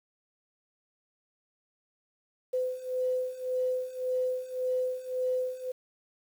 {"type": "beating tone pair", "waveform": "sine", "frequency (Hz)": [507, 508.8], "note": ["B4", "C5"], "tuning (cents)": [45, -48], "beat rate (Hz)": 1.8, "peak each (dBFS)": [-33, -30], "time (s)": [2.53, 5.72], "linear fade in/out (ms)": 10, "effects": ["9-bit"]}